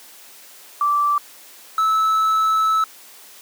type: tone pair in turn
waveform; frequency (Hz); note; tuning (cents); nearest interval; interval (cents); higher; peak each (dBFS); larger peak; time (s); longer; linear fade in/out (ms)
sine / triangle; 1167 / 1304.7; D6 / E6; -11 / -18; major second; 193; second; -15 / -13; second; 0.81-1.18 / 1.78-2.84; second; 2
effects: white hiss -44 dBFS RMS until 3.41 s + high-pass 300 Hz 12 dB/octave